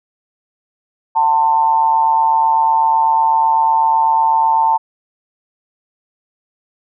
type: tone with amplitude modulation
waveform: sine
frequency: 895 Hz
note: A5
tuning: 29 cents sharp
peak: -7 dBFS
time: 1.15-4.78 s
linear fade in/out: 20 ms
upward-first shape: sine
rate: 148 Hz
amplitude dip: 65%
effects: none